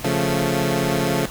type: chord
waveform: 15% pulse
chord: Db augmented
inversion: none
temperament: equal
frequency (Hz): 138.59 / 174.61 / 220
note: Db3 / F3 / A3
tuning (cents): 0 / 0 / 0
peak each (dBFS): -16 / -17 / -18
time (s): 0.04-1.26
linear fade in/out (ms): 5
effects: pink hiss -35 dBFS RMS until 1.3 s